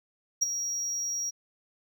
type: tone with ADSR envelope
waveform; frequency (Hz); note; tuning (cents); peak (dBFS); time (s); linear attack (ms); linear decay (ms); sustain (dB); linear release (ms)
triangle; 5670; F8; +25; -18; 0.41-1.31; 17; 16; -10; 21
effects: none